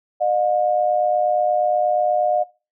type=tone pair together; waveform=sine; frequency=609 / 717.4 Hz; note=D#5 / F5; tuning=-37 / +46 cents; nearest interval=minor third; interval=283 cents; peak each=-19 dBFS; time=0.2-2.44 s; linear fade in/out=20 ms; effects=noise-tail reverb RT60 0.3 s tail -21 dB re dry